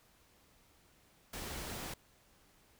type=noise; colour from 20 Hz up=pink; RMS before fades=-43 dBFS; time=1.33-1.94 s; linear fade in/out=5 ms; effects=pink hiss -67 dBFS RMS until 2.79 s